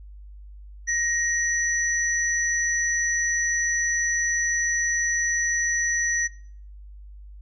sine tone pair together, 1877 / 5933 Hz, A#6 / F#8, +11 / +4 cents, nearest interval octave + minor sixth, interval 1993 cents, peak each -24 / -25 dBFS, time 0.87-6.28 s, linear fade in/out 20 ms, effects noise-tail reverb RT60 0.5 s tail -21 dB re dry + added 50 Hz sine -40 dBFS peak until 7.41 s

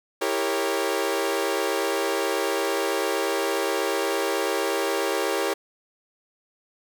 sawtooth chord, E diminished seventh, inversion none, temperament equal with one note detuned, 329.6 / 397.2 / 466.2 / 554.4 Hz, E4 / G4 / Bb4 / Db5, 0 / +23 / 0 / 0 cents, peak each -27 / -23 / -25 / -25 dBFS, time 0.21-5.54 s, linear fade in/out 10 ms, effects none

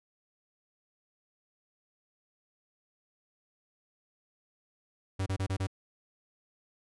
45% pulse tone bursts, 96.1 Hz, G2, 34 cents flat, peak -29 dBFS, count 5, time 5.19-5.671 s, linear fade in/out 10 ms, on 73 ms, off 29 ms, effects resampled to 24000 Hz

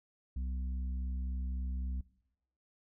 harmonic tone, 63.7 Hz, C2, 46 cents flat, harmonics 1 / 3 / 4, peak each -34 / -49 / -54 dBFS, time 0.36-2.01 s, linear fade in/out 5 ms, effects noise-tail reverb RT60 0.8 s tail -20 dB re dry

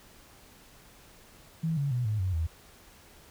sine tone with pitch steps, 162.3 / 141.29 / 123 / 107.08 / 93.22 / 81.15 Hz, E3 / C#3 / B2 / A2 / F#2 / E2, -27 / +33 / -7 / -47 / +13 / -27 cents, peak -26 dBFS, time 1.63-2.47 s, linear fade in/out 10 ms, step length 140 ms, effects pink hiss -55 dBFS RMS until 3.3 s

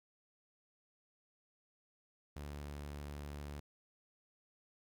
sawtooth tone, 72.6 Hz, D2, 19 cents flat, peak -40 dBFS, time 2.36-3.6 s, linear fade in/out 5 ms, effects 13-bit

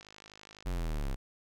click train, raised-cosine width 0.2 ms, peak -33 dBFS, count 33, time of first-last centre 0.01-0.625 s, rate 52 Hz
square linear sweep, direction down, 46.92 to 31.62 Hz, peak -32 dBFS, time 0.65-1.16 s, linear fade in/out 20 ms
effects none

